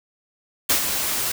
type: noise with ADSR envelope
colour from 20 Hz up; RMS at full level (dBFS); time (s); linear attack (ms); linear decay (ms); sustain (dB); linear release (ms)
white; -17; 0.69-1.32; 10; 100; -7; 6
effects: none